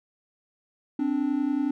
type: tone pair together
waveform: triangle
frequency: 261.6 / 292.4 Hz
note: C4 / D4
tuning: 0 / -7 cents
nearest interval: major second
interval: 193 cents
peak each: -25 / -23 dBFS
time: 0.99-1.71 s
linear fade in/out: 5 ms
effects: none